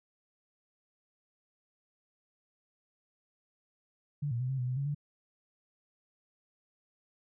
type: tone with pitch steps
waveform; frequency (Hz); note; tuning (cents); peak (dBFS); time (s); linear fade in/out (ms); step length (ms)
sine; 145.1 / 118.1 / 127.3 / 133.6 / 124.5 / 127.1 / 139.3 / 145.6; D3 / A#2 / C3 / C3 / B2 / C3 / C#3 / D3; -21 / +23 / -47 / +36 / +14 / -50 / +9 / -15; -30; 4.22-4.948; 10; 91
effects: none